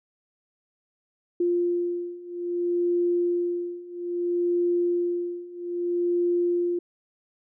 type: beating tone pair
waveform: sine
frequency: 349.2 / 349.81 Hz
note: F4 / F4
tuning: 0 / +3 cents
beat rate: 0.61 Hz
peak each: -27 / -25 dBFS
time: 1.4-6.79 s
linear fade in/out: 5 ms
effects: none